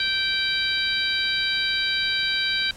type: harmonic tone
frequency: 778 Hz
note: G5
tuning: 13 cents flat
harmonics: 2 / 3 / 4 / 5 / 6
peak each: -27 / -29 / -30 / -25 / -30 dBFS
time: 0-2.71 s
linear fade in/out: 2 ms
effects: pink hiss -45 dBFS RMS until 2.76 s + low-pass 11000 Hz 12 dB/octave